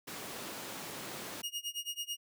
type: noise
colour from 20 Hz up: pink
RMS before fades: -42 dBFS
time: 0.07-1.42 s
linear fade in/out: 10 ms
type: tone with tremolo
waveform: sawtooth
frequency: 2863 Hz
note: F7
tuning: 42 cents sharp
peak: -31 dBFS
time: 1.43-2.17 s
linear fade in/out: 10 ms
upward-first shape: sine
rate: 9.1 Hz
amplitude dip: 95%
effects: high-pass 200 Hz 12 dB/octave